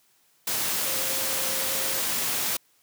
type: tone in noise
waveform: sine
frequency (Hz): 532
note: C5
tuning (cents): +29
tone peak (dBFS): -38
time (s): 0.85-2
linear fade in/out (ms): 5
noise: white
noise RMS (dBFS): -27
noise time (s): 0.47-2.57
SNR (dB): -14
effects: white hiss -64 dBFS RMS until 2.82 s + high-pass 100 Hz 12 dB/octave